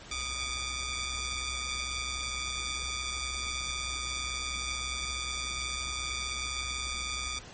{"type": "ring-modulated tone", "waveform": "10% pulse", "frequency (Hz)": 1174.7, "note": "D6", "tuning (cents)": 0, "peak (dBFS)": -21, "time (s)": [0.11, 7.39], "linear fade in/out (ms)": 5, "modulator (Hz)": 1110, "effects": ["pink hiss -48 dBFS RMS until 7.53 s", "MP3 32 kbps"]}